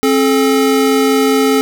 square tone pair together, 267.6 / 431 Hz, C4 / A4, +39 / -36 cents, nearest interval minor sixth, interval 825 cents, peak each -13 dBFS, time 0.03-1.61 s, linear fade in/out 0 ms, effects none

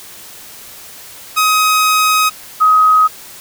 sawtooth / sine tone pair in turn, 1262 / 1262 Hz, D#6 / D#6, +24 / +24 cents, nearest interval unison, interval 0 cents, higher neither, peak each -6 dBFS, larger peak neither, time 1.36-2.3 / 2.6-3.08 s, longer first, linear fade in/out 20 ms, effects white hiss -35 dBFS RMS until 3.4 s

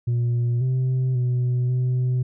sine tone with pitch steps, 119.8 / 129 / 124.1 / 126.3 Hz, A#2 / C3 / B2 / B2, +48 / -24 / +9 / +39 cents, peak -16 dBFS, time 0.07-2.23 s, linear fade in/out 10 ms, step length 540 ms, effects tanh soft clip ceiling -18 dBFS

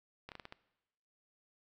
slowing click train, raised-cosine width 0.3 ms, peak -30 dBFS, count 6, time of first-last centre 0.29-0.524 s, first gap 28 ms, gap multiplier 1.26, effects noise-tail reverb RT60 1.0 s tail -19 dB re dry

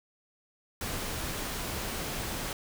pink noise, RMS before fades -35 dBFS, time 0.81-2.53 s, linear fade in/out 2 ms, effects none

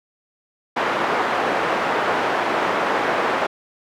pink band-pass noise, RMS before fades -21 dBFS, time 0.76-3.47 s, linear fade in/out 10 ms, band 470 to 1600 Hz, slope 12 dB/octave, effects none

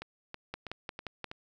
two click trains, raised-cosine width 0.3 ms, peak -24 / -21 dBFS, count 5 / 5, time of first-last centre 0.02-1.314 / 0.54-1.243 s, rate 3.09 / 5.69 Hz, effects none

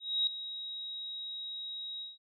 sine tone with ADSR envelope, 3808 Hz, A#7, 36 cents sharp, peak -25 dBFS, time 0-2.18 s, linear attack 270 ms, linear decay 3 ms, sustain -13 dB, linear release 170 ms, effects none

